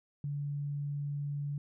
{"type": "tone", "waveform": "sine", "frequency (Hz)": 143.9, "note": "D3", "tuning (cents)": -35, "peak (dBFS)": -33, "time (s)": [0.24, 1.58], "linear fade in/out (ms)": 2, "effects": []}